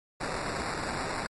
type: noise with sample-and-hold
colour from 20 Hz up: blue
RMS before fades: -33 dBFS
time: 0.2-1.27 s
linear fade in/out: 10 ms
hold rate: 3150 Hz
effects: low-pass 11000 Hz 12 dB/octave + MP3 48 kbps